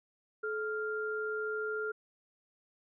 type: tone pair together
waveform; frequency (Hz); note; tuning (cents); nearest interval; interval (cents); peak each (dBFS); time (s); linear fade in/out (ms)
sine; 430.9 / 1396.9; A4 / F6; -36 / 0; octave + minor sixth; 2036; -35 / -36; 0.43-1.92; 10
effects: none